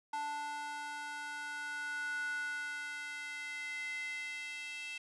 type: tone with high-pass filter sweep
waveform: square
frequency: 293.7 Hz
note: D4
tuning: in tune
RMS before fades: -41 dBFS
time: 0.13-4.98 s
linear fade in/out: 5 ms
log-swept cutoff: 960 to 2500 Hz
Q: 6.5
effects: resampled to 24000 Hz